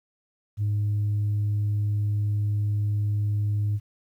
sine tone, 103.83 Hz, G#2, in tune, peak -20 dBFS, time 0.57-3.8 s, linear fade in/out 50 ms, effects tanh soft clip ceiling -20 dBFS + 10-bit

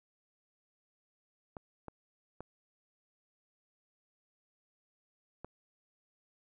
clicks, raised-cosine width 1 ms, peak -29 dBFS, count 4, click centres 1.568 / 1.883 / 2.406 / 5.446 s, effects none

